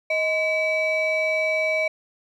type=ring-modulated tone; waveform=triangle; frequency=830.6 Hz; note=G#5; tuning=in tune; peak=-15 dBFS; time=0.1-1.88 s; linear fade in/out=5 ms; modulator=1460 Hz; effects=none